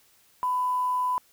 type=tone with quantisation; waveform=sine; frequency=1000 Hz; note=B5; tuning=21 cents sharp; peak=-23 dBFS; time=0.43-1.18 s; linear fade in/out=0 ms; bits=8; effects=white hiss -61 dBFS RMS until 1.32 s